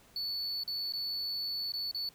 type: tone with dropouts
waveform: triangle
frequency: 4453 Hz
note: C#8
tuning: 7 cents sharp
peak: -32 dBFS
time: 0.16-2.09 s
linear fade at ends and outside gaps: 2 ms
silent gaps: 0.636-0.677 / 0.924-0.935 / 1.721-1.737 / 1.913-1.946 s
effects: pink hiss -61 dBFS RMS until 2.14 s